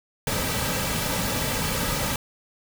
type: noise with comb filter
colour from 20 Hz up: pink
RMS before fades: -26 dBFS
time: 0.27-2.16 s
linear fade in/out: 2 ms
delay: 2.8 ms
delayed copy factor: -0.6
effects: none